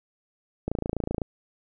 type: click train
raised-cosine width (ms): 2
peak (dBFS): -14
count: 16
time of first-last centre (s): 0.68-1.218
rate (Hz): 27.9
effects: none